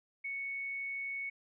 sine tone, 2217 Hz, C#7, in tune, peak -36 dBFS, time 0.24-1.3 s, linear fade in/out 10 ms, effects none

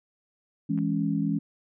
sine chord, C# minor, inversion first, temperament equal, 164.81 / 207.7 / 277.2 Hz, E3 / G#3 / C#4, 0 / 0 / 0 cents, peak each -28 dBFS, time 0.69-1.39 s, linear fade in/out 10 ms
clicks, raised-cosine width 0.5 ms, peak -36 / -34 dBFS, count 2, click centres 0.777 / 0.788 s
effects none

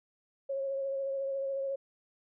sine tone with vibrato, 545 Hz, C#5, 29 cents flat, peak -31 dBFS, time 0.49-1.76 s, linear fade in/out 10 ms, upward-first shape triangle, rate 14 Hz, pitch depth 27 cents each way, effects none

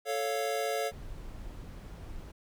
square chord, A augmented, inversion none, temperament equal, 440 / 554.4 / 698.5 Hz, A4 / C#5 / E#5, 0 / 0 / 0 cents, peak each -35 dBFS, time 0.05-0.92 s, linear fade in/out 50 ms
brown noise, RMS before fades -43 dBFS, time 0.91-2.32 s, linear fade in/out 10 ms
effects none

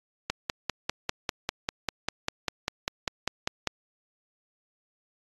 click train, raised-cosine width 0.2 ms, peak -9 dBFS, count 18, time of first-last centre 0.3-3.673 s, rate 5.04 Hz, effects AAC 32 kbps

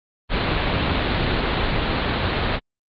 pink low-pass noise, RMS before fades -21 dBFS, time 0.29-2.6 s, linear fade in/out 50 ms, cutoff 4300 Hz, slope 96 dB/octave, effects Opus 32 kbps

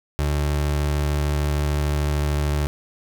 30% pulse tone, 73.42 Hz, D2, in tune, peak -17 dBFS, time 0.19-2.67 s, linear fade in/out 0 ms, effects none

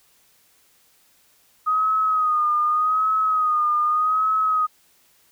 sine tone with vibrato, 1248 Hz, D#6, 5 cents sharp, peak -17 dBFS, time 1.66-4.67 s, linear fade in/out 20 ms, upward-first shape sine, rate 0.84 Hz, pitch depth 53 cents each way, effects white hiss -59 dBFS RMS until 5.31 s

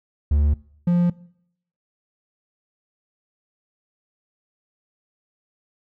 triangle tone pair in turn, 73.4 / 174.92 Hz, D2 / F3, 0 / +3 cents, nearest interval octave + minor third, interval 1503 cents, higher second, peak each -13 dBFS, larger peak neither, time 0.31-0.54 / 0.87-1.1 s, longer neither, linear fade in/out 5 ms, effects noise-tail reverb RT60 0.7 s tail -22 dB re dry

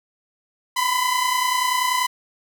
sawtooth tone pair together, 990 / 1020.2 Hz, B5 / C6, +4 / -44 cents, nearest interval minor second, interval 52 cents, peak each -18 dBFS, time 0.76-2.07 s, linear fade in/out 10 ms, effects none

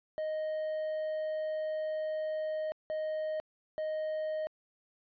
triangle tone bursts at uneven times, 622.3 Hz, D#5, in tune, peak -30 dBFS, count 3, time 0.18-2.72 / 2.9-3.4 / 3.78-4.47 s, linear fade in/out 0 ms, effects resampled to 11025 Hz

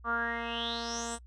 10% pulse tone with low-pass filter sweep, 233.2 Hz, A#3, 1 cent sharp, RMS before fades -34 dBFS, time 0.04-1.19 s, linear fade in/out 50 ms, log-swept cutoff 1200 to 8700 Hz, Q 8.9, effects noise-tail reverb RT60 0.1 s tail -25 dB re dry + added 60 Hz sine -49 dBFS peak until 1.26 s

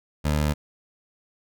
20% pulse tone, 74.8 Hz, D2, 32 cents sharp, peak -16 dBFS, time 0.24-0.54 s, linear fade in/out 20 ms, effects none

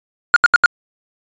triangle tone bursts, 1420 Hz, F6, 28 cents sharp, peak -3 dBFS, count 4, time 0.34-0.659 s, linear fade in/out 0 ms, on 22 ms, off 77 ms, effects resampled to 16000 Hz

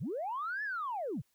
sine linear two-way sweep, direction up then down, 88.5 to 1760 to 88.5 Hz, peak -33 dBFS, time 0-1.22 s, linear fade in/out 20 ms, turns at 0.63 s, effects tanh soft clip ceiling -29 dBFS + white hiss -75 dBFS RMS until 1.34 s

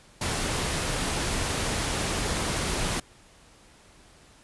pink noise, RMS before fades -28 dBFS, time 0.21-3 s, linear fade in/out 5 ms, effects pink hiss -55 dBFS RMS until 4.43 s + resampled to 24000 Hz

